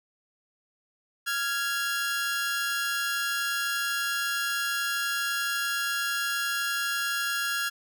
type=tone pair together; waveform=sawtooth; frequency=1389.7 / 1661.2 Hz; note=F6 / G#6; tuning=-9 / 0 cents; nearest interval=minor third; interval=309 cents; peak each=-26 dBFS; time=1.26-7.7 s; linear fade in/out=20 ms; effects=none